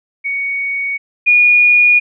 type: tone pair in turn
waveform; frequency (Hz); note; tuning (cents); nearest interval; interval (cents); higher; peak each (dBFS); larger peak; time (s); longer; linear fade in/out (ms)
sine; 2234 / 2444; C#7 / D#7; +13 / -32; major second; 155; second; -16 / -6; second; 0.24-0.98 / 1.26-2; neither; 20
effects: none